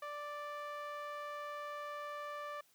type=tone with band-pass filter; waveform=sawtooth; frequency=587.3 Hz; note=D5; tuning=in tune; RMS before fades=-44 dBFS; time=0.02-2.61 s; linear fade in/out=5 ms; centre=1200 Hz; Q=1.5; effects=white hiss -70 dBFS RMS until 2.74 s + high-pass 80 Hz 12 dB/octave